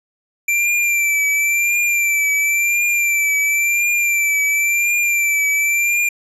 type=tone with vibrato; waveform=square; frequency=2349 Hz; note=D7; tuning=in tune; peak=-15 dBFS; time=0.48-6.09 s; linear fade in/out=5 ms; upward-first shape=triangle; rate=0.95 Hz; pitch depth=47 cents each way; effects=resampled to 32000 Hz